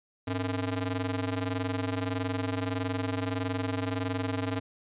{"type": "ring-modulated tone", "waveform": "sawtooth", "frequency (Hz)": 185, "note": "F#3", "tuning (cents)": 0, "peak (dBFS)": -22, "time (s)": [0.27, 4.6], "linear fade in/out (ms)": 10, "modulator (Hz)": 81.7, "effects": ["resampled to 8000 Hz"]}